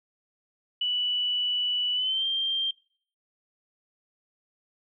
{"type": "tone with pitch glide", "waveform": "sine", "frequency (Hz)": [2960, 3172], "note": ["F#7", "G7"], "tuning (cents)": [0, 20], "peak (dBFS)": -24, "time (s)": [0.81, 2.71], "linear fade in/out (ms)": 5, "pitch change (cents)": 120, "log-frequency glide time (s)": [1.94, 2.25], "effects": ["noise-tail reverb RT60 0.5 s tail -23 dB re dry"]}